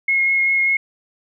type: tone with vibrato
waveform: sine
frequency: 2160 Hz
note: C#7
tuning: 45 cents flat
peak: -14 dBFS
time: 0.08-0.77 s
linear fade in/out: 5 ms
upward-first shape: sine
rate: 5.1 Hz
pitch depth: 9 cents each way
effects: none